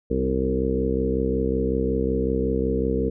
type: harmonic tone with a mistuned harmonic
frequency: 65.41 Hz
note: C2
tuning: in tune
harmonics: 1 / 2 / 3 / 4 / 5 / 6 / 7 / 8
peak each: -27 / -33 / -28 / -28 / -32 / -30 / -25 / -37 dBFS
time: 0.1-3.1 s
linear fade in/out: 10 ms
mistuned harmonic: 5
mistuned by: +19 cents
effects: none